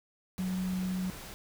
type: tone in noise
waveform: sine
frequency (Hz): 185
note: F#3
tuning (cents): 0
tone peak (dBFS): -30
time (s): 0.39-1.1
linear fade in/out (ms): 0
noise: pink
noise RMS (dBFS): -45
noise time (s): 0.38-1.34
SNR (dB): +12
effects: none